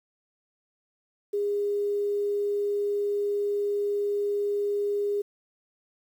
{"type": "tone with quantisation", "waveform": "sine", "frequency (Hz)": 408.5, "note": "G#4", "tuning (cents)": -29, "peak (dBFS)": -24, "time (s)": [1.33, 5.22], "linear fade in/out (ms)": 10, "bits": 9, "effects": []}